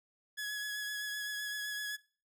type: tone with vibrato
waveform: sawtooth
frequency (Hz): 1685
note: G#6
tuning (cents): +25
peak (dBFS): -33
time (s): 0.37-1.97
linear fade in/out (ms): 20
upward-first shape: triangle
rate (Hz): 7.8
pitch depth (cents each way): 22
effects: noise-tail reverb RT60 0.4 s tail -21 dB re dry